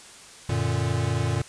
square chord, Gb augmented, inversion none, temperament equal with one note detuned, 92.5 / 116.2 / 146.83 Hz, Gb2 / Bb2 / D3, 0 / -5 / 0 cents, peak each -29 / -26 / -30 dBFS, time 0.49-1.42 s, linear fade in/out 5 ms, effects white hiss -46 dBFS RMS until 1.48 s + resampled to 22050 Hz

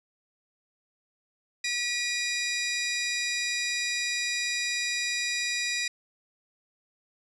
20% pulse tone pair together, 1935.8 / 2439 Hz, B6 / D#7, -35 / -35 cents, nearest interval major third, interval 400 cents, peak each -25 dBFS, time 1.64-5.88 s, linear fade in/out 5 ms, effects resampled to 22050 Hz

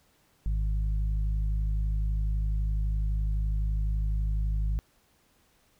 harmonic tone, 51.91 Hz, G#1, in tune, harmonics 1 / 2 / 3, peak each -25 / -37 / -39 dBFS, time 0.46-4.79 s, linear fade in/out 0 ms, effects pink hiss -66 dBFS RMS until 5.79 s

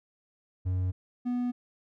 triangle tone pair in turn, 92 / 245.6 Hz, F#2 / B3, -9 / -9 cents, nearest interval octave + perfect fourth, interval 1700 cents, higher second, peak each -24 / -25 dBFS, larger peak first, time 0.65-0.92 / 1.25-1.52 s, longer neither, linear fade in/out 20 ms, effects none

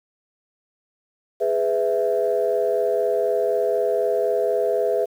sine chord, E major, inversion first, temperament equal with one note detuned, 415.3 / 499.3 / 659.3 Hz, G#4 / B4 / E5, 0 / +19 / 0 cents, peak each -22 dBFS, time 1.4-5.06 s, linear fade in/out 20 ms, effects tanh soft clip ceiling -10 dBFS + 8-bit

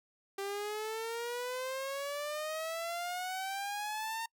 sawtooth exponential sweep, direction up, 391.8 to 917 Hz, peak -32 dBFS, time 0.38-4.26 s, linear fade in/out 5 ms, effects noise-tail reverb RT60 0.1 s tail -26 dB re dry

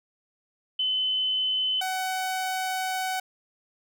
sine / sawtooth tone pair in turn, 3035 / 750.7 Hz, F#7 / F#5, +43 / +25 cents, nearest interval 2 octaves, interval 2418 cents, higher first, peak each -23 dBFS, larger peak neither, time 0.79-1.81 / 1.81-3.2 s, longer second, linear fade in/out 5 ms, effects none

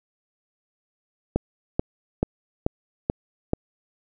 click train, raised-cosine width 2 ms, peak -7 dBFS, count 6, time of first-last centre 1.36-3.534 s, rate 2.3 Hz, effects none

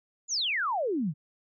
sine exponential sweep, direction down, 7230 to 136.1 Hz, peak -26 dBFS, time 0.28-1.14 s, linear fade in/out 50 ms, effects none

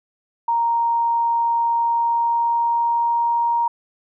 sine tone with pitch glide, 932.3 to 938.2 Hz, A#5 to A#5, 0 to +11 cents, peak -16 dBFS, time 0.48-3.68 s, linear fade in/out 5 ms, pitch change +11 cents, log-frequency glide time 1.72-3.36 s, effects none

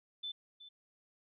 sine tone with echo, 3520 Hz, A7, in tune, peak -38 dBFS, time 0.23-0.32 s, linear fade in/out 10 ms, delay 370 ms, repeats 1, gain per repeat -13 dB, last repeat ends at 0.69 s, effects none

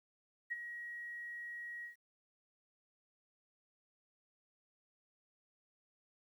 sine tone with ADSR envelope, 1900 Hz, A#6, 33 cents sharp, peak -34 dBFS, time 0.5-1.96 s, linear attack 21 ms, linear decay 24 ms, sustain -9 dB, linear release 120 ms, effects 12-bit

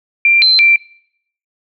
sine tone with pitch steps, 2370 / 4092 / 2354 Hz, D7 / C8 / D7, +15 / -39 / +3 cents, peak -6 dBFS, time 0.25-0.76 s, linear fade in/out 2 ms, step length 170 ms, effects noise-tail reverb RT60 0.7 s tail -23 dB re dry

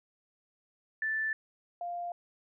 sine tone pair in turn, 1760 / 698.5 Hz, A6 / F5, 0 / 0 cents, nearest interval octave + major third, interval 1600 cents, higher first, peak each -29 / -34 dBFS, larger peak first, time 1.02-1.33 / 1.81-2.12 s, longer neither, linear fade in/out 2 ms, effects none

